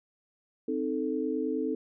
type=chord; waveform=sine; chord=A diminished; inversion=first; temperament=equal; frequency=261.6 / 311.1 / 440 Hz; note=C4 / Eb4 / A4; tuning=0 / 0 / 0 cents; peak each=-32 dBFS; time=0.68-1.75 s; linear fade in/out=5 ms; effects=none